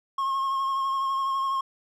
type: tone with vibrato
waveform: triangle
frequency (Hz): 1080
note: C#6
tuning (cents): -45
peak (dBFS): -22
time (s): 0.18-1.61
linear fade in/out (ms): 5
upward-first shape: triangle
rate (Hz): 12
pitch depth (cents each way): 29
effects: none